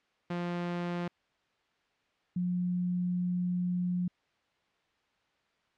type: tone pair in turn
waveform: sawtooth / sine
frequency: 174.61 / 178.69 Hz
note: F3 / F3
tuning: 0 / +40 cents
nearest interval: unison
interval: 40 cents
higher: second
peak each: -28 dBFS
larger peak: neither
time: 0.3-1.08 / 2.36-4.08 s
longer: second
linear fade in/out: 5 ms
effects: white hiss -72 dBFS RMS until 5.77 s + low-pass 3000 Hz 12 dB/octave